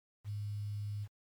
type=tone with quantisation; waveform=sine; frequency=103.4 Hz; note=G#2; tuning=7 cents flat; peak=-36 dBFS; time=0.24-1.08 s; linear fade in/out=50 ms; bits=10; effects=MP3 96 kbps